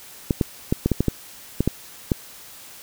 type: clicks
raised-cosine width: 3 ms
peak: -5 dBFS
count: 10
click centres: 0.308 / 0.412 / 0.725 / 0.86 / 0.917 / 1.006 / 1.083 / 1.606 / 1.676 / 2.118 s
effects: white hiss -43 dBFS RMS until 2.82 s